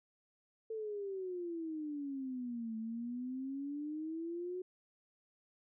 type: exponential two-way sweep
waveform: sine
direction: down then up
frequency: 448.8 to 220 to 369.8 Hz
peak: -38 dBFS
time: 0.7-4.62 s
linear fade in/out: 5 ms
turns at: 2.77 s
effects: none